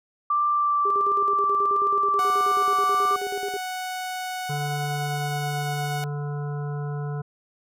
sine tone with vibrato, 1174.7 Hz, D6, in tune, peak -19 dBFS, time 0.3-3.16 s, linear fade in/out 5 ms, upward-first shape triangle, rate 1.5 Hz, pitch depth 10 cents each way
sine tone with tremolo, 404 Hz, G#4, 48 cents flat, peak -27 dBFS, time 0.85-3.57 s, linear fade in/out 5 ms, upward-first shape square, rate 9.3 Hz, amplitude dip 75%
sawtooth tone with pitch glide, 740 to 735.7 Hz, F#5 to F#5, 0 to -10 cents, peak -25 dBFS, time 2.19-6.04 s, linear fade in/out 0 ms, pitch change -10 cents, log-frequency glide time 3.77-5.71 s
harmonic tone, 145.5 Hz, D3, 16 cents flat, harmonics 1 / 3 / 5 / 7 / 9 / 10, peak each -27 / -37 / -41 / -44 / -46 / -47 dBFS, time 4.49-7.22 s, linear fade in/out 10 ms
effects none

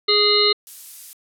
harmonic tone, 415.3 Hz, G#4, in tune, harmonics 1 / 3 / 5 / 7 / 9 / 10, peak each -19 / -25 / -25 / -27 / -21 / -17 dBFS, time 0.08-0.53 s, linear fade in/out 10 ms
violet noise, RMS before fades -34 dBFS, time 0.67-1.13 s, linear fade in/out 0 ms
effects low-pass 12000 Hz 12 dB/octave

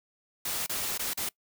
white noise with dropouts, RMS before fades -32 dBFS, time 0.45-1.29 s, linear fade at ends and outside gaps 5 ms, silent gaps 0.664-0.694 / 0.978-0.993 / 1.135-1.173 s, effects noise-tail reverb RT60 0.1 s tail -23 dB re dry

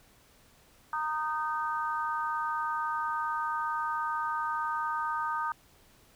harmonic tone, 308.4 Hz, D#4, 15 cents flat, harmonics 3 / 4 / 5, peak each -33 / -32 / -37 dBFS, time 0.93-5.52 s, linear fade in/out 2 ms, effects pink hiss -61 dBFS RMS until 6.15 s

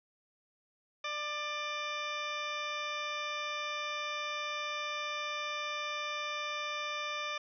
harmonic tone with a mistuned harmonic, 595 Hz, D5, 22 cents sharp, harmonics 1 / 2 / 3 / 4 / 5 / 6 / 8 / 9 / 10, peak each -44 / -39 / -45 / -40 / -48 / -43 / -54 / -53 / -53 dBFS, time 1.04-7.38 s, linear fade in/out 5 ms, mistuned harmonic 3, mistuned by -19 cents, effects none

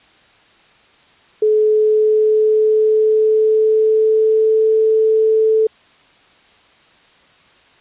sine tone with pitch glide, 429.2 to 439 Hz, A4 to A4, -43 to -4 cents, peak -10 dBFS, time 1.42-5.67 s, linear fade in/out 5 ms, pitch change +39 cents, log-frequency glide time 1.61-4.68 s, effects white hiss -50 dBFS RMS until 7.8 s + resampled to 8000 Hz

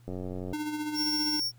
click train, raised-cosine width 2 ms, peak -24 dBFS, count 42, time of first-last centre 0.08-0.527 s, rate 91.7 Hz
square tone with tremolo, 302.2 Hz, D4, 50 cents sharp, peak -30 dBFS, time 0.53-1.4 s, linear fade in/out 5 ms, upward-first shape sine, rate 15 Hz, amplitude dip 45%
45% pulse tone, 5490 Hz, F8, 31 cents flat, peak -28 dBFS, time 0.94-1.52 s, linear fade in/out 50 ms
effects added 120 Hz sine -53 dBFS peak until 1.58 s + pink hiss -66 dBFS RMS until 1.58 s

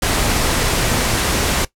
pink noise, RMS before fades -17 dBFS, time 0.02-1.65 s, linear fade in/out 5 ms, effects noise-tail reverb RT60 0.1 s tail -18 dB re dry + low-pass 12000 Hz 12 dB/octave

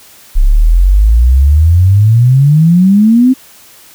sine exponential sweep, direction up, 32.26 to 265 Hz, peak -3 dBFS, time 0.35-3.34 s, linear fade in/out 20 ms, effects white hiss -39 dBFS RMS until 3.94 s

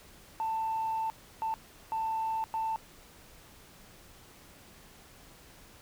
sine tone bursts at uneven times, 889 Hz, A5, 18 cents sharp, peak -28 dBFS, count 4, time 0.4-1.1 / 1.42-1.54 / 1.92-2.44 / 2.54-2.76 s, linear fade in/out 0 ms, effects tanh soft clip ceiling -26 dBFS + pink hiss -55 dBFS RMS until 5.81 s

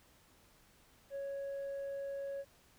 sine tone with tanh clipping, 554.4 Hz, C#5, in tune, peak -39 dBFS, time 1.1-2.45 s, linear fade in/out 50 ms, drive 2 dB, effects pink hiss -66 dBFS RMS until 2.78 s

